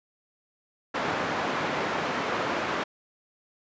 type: band-pass noise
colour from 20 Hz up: white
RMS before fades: -29 dBFS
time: 0.94-2.84 s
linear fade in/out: 10 ms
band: 160 to 1400 Hz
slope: 12 dB/octave
effects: resampled to 16000 Hz